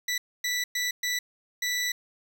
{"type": "tone bursts at uneven times", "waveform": "20% pulse", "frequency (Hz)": 1971, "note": "B6", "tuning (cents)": -4, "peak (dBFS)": -21, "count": 5, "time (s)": [[0.08, 0.18], [0.44, 0.64], [0.75, 0.91], [1.03, 1.19], [1.62, 1.92]], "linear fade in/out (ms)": 5, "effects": ["9-bit"]}